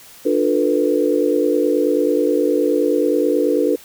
sine chord, B half-diminished seventh, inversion first, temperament just, 296.3 / 355.6 / 444.5 / 493.9 Hz, D4 / F4 / A4 / B4, +15 / +31 / +18 / 0 cents, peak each -19 / -21 / -19 / -19 dBFS, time 0.25-3.76 s, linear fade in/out 10 ms, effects white hiss -43 dBFS RMS until 3.84 s

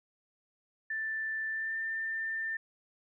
sine tone with pitch glide, 1767 to 1791.7 Hz, A6 to A6, +7 to +31 cents, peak -32 dBFS, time 0.9-2.57 s, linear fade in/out 5 ms, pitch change +24 cents, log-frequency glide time 1.49-1.77 s, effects none

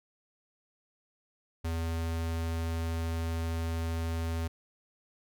square tone, 82.41 Hz, E2, in tune, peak -31 dBFS, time 1.64-4.48 s, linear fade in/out 10 ms, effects none

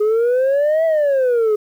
sine exponential two-way sweep, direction up then down, 415.3 to 659.3 to 415.3 Hz, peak -10 dBFS, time 0-1.56 s, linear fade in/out 10 ms, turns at 0.85 s, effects tanh soft clip ceiling -12 dBFS + 8-bit

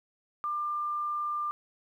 sine tone, 1194 Hz, D6, 28 cents sharp, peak -29 dBFS, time 0.44-1.51 s, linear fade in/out 0 ms, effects 11-bit

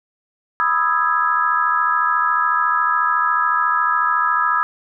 sine chord, E major seventh, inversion second, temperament equal, 987.8 / 1244.5 / 1318.5 / 1661.2 Hz, B5 / D#6 / E6 / G#6, 0 / 0 / 0 / 0 cents, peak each -22 / -19 / -20 / -21 dBFS, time 0.6-4.63 s, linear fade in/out 0 ms, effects none

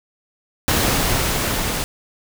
pink noise with level ramp, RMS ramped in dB -17 to -23 dBFS, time 0.68-1.84 s, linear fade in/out 0 ms, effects none

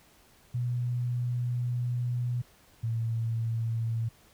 sine tone pair in turn, 122.2 / 114.23 Hz, B2 / A#2, -18 / -35 cents, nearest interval minor second, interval 117 cents, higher first, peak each -27 dBFS, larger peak neither, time 0.54-2.42 / 2.83-4.09 s, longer first, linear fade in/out 10 ms, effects pink hiss -60 dBFS RMS until 4.33 s

